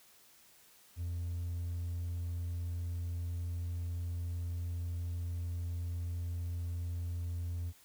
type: tone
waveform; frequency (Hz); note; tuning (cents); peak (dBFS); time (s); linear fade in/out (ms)
triangle; 86.2; F2; -22; -32; 0.96-7.73; 50
effects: tanh soft clip ceiling -29 dBFS + white hiss -62 dBFS RMS until 7.84 s